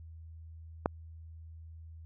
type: click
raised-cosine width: 1 ms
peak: -13 dBFS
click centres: 0.859 s
effects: added 81 Hz sine -46 dBFS peak until 2.05 s